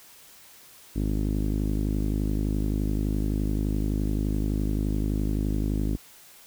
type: tone with low-pass filter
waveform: sawtooth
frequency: 51.7 Hz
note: G#1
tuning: 7 cents flat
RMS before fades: -26 dBFS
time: 0.95-5.97 s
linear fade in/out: 20 ms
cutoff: 290 Hz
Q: 2.7
effects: white hiss -51 dBFS RMS until 6.46 s